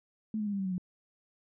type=tone with pitch steps; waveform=sine; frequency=217.3 / 210.7 / 204.4 / 198.23 / 192.26 / 186.46 / 180.84 Hz; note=A3 / G#3 / G#3 / G3 / G3 / F#3 / F#3; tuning=-21 / +25 / -27 / +20 / -33 / +14 / -39 cents; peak=-30 dBFS; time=0.34-0.781 s; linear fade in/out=2 ms; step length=63 ms; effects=none